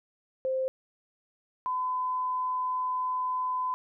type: tone pair in turn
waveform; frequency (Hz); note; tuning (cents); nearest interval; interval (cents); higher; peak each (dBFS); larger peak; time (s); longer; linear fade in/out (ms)
sine; 523.3 / 1012.1; C5 / B5; 0 / +42; major seventh; 1142; second; -26 / -27; first; 0.45-0.68 / 1.66-3.74; second; 0
effects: none